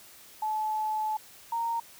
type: tone pair in turn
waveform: sine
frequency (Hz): 863 / 925.6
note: A5 / A#5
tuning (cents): -34 / -13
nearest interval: minor second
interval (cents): 121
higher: second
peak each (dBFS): -27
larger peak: neither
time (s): 0.42-1.17 / 1.52-1.8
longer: first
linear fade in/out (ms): 5
effects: white hiss -52 dBFS RMS until 1.99 s